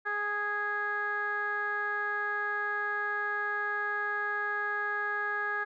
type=tone with low-pass filter; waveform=15% pulse; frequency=414.4 Hz; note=G#4; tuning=4 cents flat; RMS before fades=-32 dBFS; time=0.05-5.65 s; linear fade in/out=20 ms; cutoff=1600 Hz; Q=7; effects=none